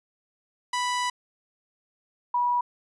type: tone pair in turn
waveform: sawtooth / sine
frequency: 987.8 / 972.5 Hz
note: B5 / B5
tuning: 0 / -27 cents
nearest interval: unison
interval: 27 cents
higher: first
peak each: -21 dBFS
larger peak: neither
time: 0.73-1.1 / 2.34-2.61 s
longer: first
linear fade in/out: 5 ms
effects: resampled to 22050 Hz